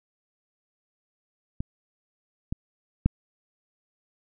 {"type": "clicks", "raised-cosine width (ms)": 5, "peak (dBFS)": [-17, -16, -7], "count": 3, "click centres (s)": [1.605, 2.525, 3.06], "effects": []}